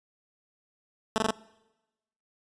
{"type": "tone bursts", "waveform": "10% pulse", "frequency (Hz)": 220, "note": "A3", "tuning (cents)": 0, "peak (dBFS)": -15, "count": 4, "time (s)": [1.16, 1.307], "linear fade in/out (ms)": 0, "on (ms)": 21, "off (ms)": 21, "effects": ["noise-tail reverb RT60 1.0 s tail -22 dB re dry", "resampled to 22050 Hz"]}